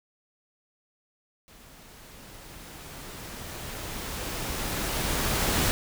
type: noise with level ramp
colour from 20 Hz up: pink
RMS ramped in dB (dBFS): -52 to -24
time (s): 1.48-5.71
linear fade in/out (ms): 0
effects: none

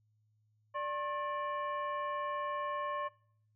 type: harmonic tone with a mistuned harmonic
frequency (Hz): 587.3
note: D5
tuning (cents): 0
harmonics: 1 / 2 / 3 / 4 / 5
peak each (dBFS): -39 / -36 / -46 / -54 / -56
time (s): 0.74-3.09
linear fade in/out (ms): 20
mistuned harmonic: 2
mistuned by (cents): -150
effects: noise-tail reverb RT60 0.6 s tail -22 dB re dry + added 107 Hz sine -70 dBFS peak until 3.55 s

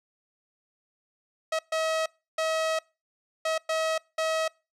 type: tone bursts at uneven times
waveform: sawtooth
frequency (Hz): 640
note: D#5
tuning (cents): +49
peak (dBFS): -21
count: 6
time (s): 1.52-1.59 / 1.72-2.06 / 2.38-2.79 / 3.45-3.58 / 3.69-3.98 / 4.18-4.48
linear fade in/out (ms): 5
effects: noise-tail reverb RT60 0.3 s tail -25 dB re dry + low-pass 8000 Hz 12 dB/octave

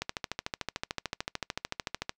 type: click train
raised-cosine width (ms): 0.2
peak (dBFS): -14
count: 29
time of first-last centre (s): 0.02-2.094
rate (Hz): 13.5
effects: noise-tail reverb RT60 0.1 s tail -26 dB re dry

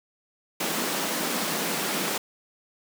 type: high-pass noise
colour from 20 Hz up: pink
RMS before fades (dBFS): -28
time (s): 0.6-2.18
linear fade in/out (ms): 5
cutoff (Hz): 170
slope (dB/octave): 48
effects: none

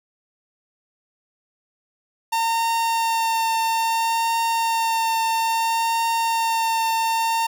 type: tone with vibrato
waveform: 45% pulse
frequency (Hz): 910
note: A#5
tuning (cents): -42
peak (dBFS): -19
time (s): 2.32-7.47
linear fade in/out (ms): 10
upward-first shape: triangle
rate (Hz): 0.6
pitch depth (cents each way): 14
effects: none

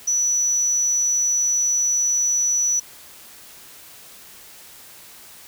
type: tone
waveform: sine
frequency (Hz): 5920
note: F#8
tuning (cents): 0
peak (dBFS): -17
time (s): 0.07-2.8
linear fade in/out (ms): 10
effects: white hiss -44 dBFS RMS until 5.47 s

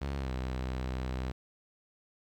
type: tone with pitch glide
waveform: sawtooth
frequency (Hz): 69.3 to 63.92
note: C#2 to C2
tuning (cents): 0 to -40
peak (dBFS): -29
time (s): 0.01-1.32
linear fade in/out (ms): 10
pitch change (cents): -140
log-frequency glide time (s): 0.16-0.31
effects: low-pass 5000 Hz 12 dB/octave + 11-bit

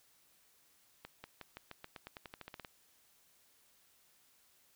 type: accelerating click train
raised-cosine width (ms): 0.3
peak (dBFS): -30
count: 16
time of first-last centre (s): 1.05-2.648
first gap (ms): 190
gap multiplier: 0.91
effects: white hiss -69 dBFS RMS until 4.75 s

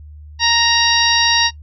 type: harmonic tone with a mistuned harmonic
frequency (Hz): 932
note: A#5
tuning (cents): -1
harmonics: 1 / 2 / 3 / 4 / 5 / 6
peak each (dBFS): -19 / -19 / -19 / -19 / -19 / -19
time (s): 0.39-1.51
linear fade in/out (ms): 50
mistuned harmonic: 4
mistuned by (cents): +34
effects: noise-tail reverb RT60 0.1 s tail -19 dB re dry + added 75 Hz sine -34 dBFS peak until 1.62 s

